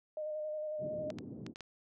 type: tone with vibrato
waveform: sine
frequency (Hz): 612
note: D#5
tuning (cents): -29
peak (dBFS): -36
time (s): 0.17-1.11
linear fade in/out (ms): 2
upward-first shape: square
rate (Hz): 11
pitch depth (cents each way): 17
type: band-pass noise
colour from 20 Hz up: white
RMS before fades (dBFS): -46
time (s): 0.78-1.54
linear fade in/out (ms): 50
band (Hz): 110 to 330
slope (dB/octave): 24
type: clicks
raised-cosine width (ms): 0.2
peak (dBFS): -28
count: 5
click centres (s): 1.103 / 1.186 / 1.465 / 1.559 / 1.607
effects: none